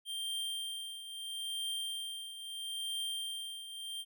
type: tone with tremolo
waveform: square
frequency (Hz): 3171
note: G7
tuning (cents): +19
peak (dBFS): -35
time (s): 0.05-4.05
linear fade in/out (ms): 50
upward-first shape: triangle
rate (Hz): 0.76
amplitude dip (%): 70
effects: none